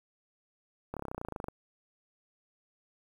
slowing click train, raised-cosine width 1 ms, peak -23 dBFS, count 17, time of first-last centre 0.94-1.484 s, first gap 27 ms, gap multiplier 1.03, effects 9-bit

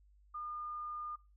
sine tone, 1213 Hz, D#6, 44 cents flat, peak -40 dBFS, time 0.34-1.16 s, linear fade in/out 10 ms, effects noise-tail reverb RT60 0.3 s tail -19 dB re dry + added 50 Hz sine -62 dBFS peak until 1.36 s

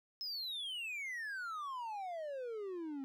triangle exponential sweep, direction down, 5230 to 263.4 Hz, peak -38 dBFS, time 0.21-3.04 s, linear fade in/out 0 ms, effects none

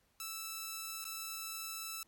5% pulse tone with dropouts, 1318.5 Hz, E6, in tune, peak -29 dBFS, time 0.2-2.03 s, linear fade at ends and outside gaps 1 ms, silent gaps 1.043-1.052 s, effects pink hiss -74 dBFS RMS until 2.07 s + AAC 64 kbps

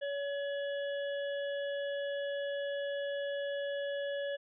harmonic tone with a mistuned harmonic, 565 Hz, C#5, 33 cents sharp, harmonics 1 / 3 / 5 / 6, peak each -34 / -43 / -50 / -50 dBFS, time 0.01-4.37 s, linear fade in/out 20 ms, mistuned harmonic 5, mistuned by +61 cents, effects none

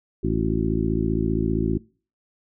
harmonic tone with a mistuned harmonic, 55.2 Hz, A1, 6 cents sharp, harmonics 1 / 2 / 3 / 4 / 5 / 6 / 7, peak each -28 / -28 / -28 / -28 / -28 / -28 / -28 dBFS, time 0.23-1.78 s, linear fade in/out 10 ms, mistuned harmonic 7, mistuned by -70 cents, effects noise-tail reverb RT60 0.4 s tail -24 dB re dry

